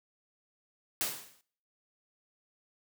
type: noise with exponential decay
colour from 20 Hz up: white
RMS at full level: -29 dBFS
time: 1.01-1.41 s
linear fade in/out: 0 ms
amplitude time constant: 86 ms
effects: noise-tail reverb RT60 0.6 s tail -23 dB re dry + high-pass 100 Hz 12 dB/octave